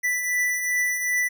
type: beating tone pair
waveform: square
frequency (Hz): 1975.5 / 1978.1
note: B6 / B6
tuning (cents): 0 / +2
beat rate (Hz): 2.6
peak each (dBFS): -32 / -23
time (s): 0.03-1.29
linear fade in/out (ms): 20
effects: none